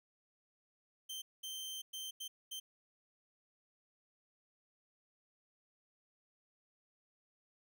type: tone bursts at uneven times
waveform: sawtooth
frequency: 3122 Hz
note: G7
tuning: 8 cents flat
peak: -39 dBFS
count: 5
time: 1.09-1.22 / 1.43-1.82 / 1.93-2.11 / 2.2-2.28 / 2.51-2.6 s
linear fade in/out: 10 ms
effects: none